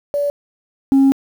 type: tone pair in turn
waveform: sine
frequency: 575 / 271.4 Hz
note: D5 / C#4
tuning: -37 / -36 cents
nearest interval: octave + minor second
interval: 1299 cents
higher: first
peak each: -15 / -6 dBFS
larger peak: second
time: 0.14-0.3 / 0.92-1.12 s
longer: second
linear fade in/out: 0 ms
effects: tanh soft clip ceiling -7 dBFS + 7-bit